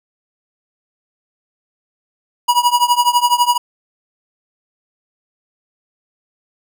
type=tone with tremolo; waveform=square; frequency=968 Hz; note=B5; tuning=35 cents flat; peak=-8 dBFS; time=2.48-3.58 s; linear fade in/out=10 ms; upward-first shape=triangle; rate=12 Hz; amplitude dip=95%; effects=none